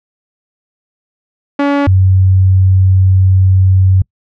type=tone pair in turn; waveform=sawtooth / sine; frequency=283.7 / 94.26 Hz; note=C#4 / F#2; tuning=+40 / +33 cents; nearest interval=octave + perfect fifth; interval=1907 cents; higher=first; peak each=-5 dBFS; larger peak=neither; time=1.59-1.87 / 1.87-4.02 s; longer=second; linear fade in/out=5 ms; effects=noise-tail reverb RT60 0.1 s tail -26 dB re dry + low-pass 2000 Hz 12 dB/octave